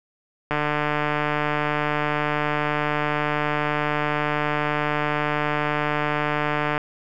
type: click train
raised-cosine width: 0.5 ms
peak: -8 dBFS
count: 935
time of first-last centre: 0.51-6.778 s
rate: 149 Hz
effects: none